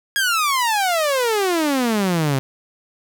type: exponential sweep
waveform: sawtooth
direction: down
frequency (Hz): 1661.2 to 130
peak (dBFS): -13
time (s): 0.16-2.39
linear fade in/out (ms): 0
effects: none